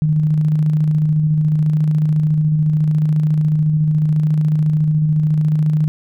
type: tone with tremolo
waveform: sine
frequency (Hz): 153.6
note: D#3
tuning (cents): -22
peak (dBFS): -11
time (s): 0.02-5.88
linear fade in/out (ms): 0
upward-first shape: square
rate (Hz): 14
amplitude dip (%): 25
effects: none

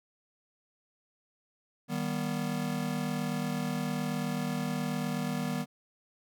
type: chord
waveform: square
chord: Eb augmented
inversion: none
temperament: just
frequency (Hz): 155.56 / 194.45 / 243.1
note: Eb3 / G3 / B3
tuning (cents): 0 / -14 / -27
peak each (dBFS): -36 / -36 / -35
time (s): 1.88-5.66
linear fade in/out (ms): 50
effects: none

